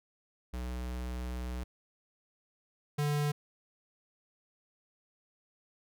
square tone pair in turn, 61.74 / 146.84 Hz, B1 / D3, 0 / 0 cents, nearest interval octave + minor third, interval 1500 cents, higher second, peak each -36 / -29 dBFS, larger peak second, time 0.53-1.64 / 2.98-3.32 s, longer first, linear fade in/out 10 ms, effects none

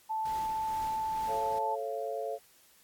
sine tone, 878 Hz, A5, 4 cents flat, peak -30 dBFS, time 0.09-1.76 s, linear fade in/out 20 ms
pink noise with tremolo, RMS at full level -47 dBFS, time 0.25-1.59 s, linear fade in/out 5 ms, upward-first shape sine, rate 2.2 Hz, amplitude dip 40%
sine chord, A augmented, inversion none, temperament just, 440 / 550 / 687.5 Hz, A4 / C#5 / E#5, 0 / -14 / -27 cents, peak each -37 dBFS, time 1.27-2.39 s, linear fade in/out 50 ms
effects white hiss -62 dBFS RMS until 2.83 s + AAC 64 kbps

